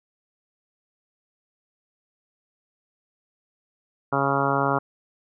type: harmonic tone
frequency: 138.59 Hz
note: C#3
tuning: in tune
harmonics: 1 / 2 / 3 / 4 / 5 / 6 / 7 / 8 / 9 / 10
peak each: -29 / -29 / -29 / -29 / -29 / -29 / -29 / -29 / -29 / -29 dBFS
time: 4.12-4.79 s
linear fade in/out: 10 ms
effects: none